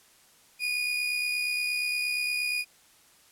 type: tone with amplitude modulation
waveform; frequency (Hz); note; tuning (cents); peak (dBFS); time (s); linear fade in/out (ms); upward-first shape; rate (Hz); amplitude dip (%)
35% pulse; 2458; D#7; -22; -23; 0.59-2.65; 50; sine; 68.5; 40
effects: white hiss -59 dBFS RMS until 3.31 s + low-pass 12000 Hz 12 dB/octave